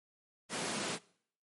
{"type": "high-pass noise", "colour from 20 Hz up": "pink", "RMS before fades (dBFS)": -37, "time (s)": [0.49, 0.99], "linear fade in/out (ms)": 50, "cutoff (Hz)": 160, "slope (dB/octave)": 24, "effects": ["noise-tail reverb RT60 0.6 s tail -22 dB re dry", "MP3 48 kbps"]}